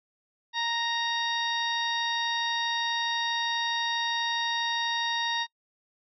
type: harmonic tone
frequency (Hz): 932.3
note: A#5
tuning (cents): 0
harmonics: 1 / 2 / 3 / 4 / 5 / 6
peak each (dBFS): -31 / -32 / -40 / -30 / -40 / -42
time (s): 0.53-5.47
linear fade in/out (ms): 50
effects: noise-tail reverb RT60 0.1 s tail -26 dB re dry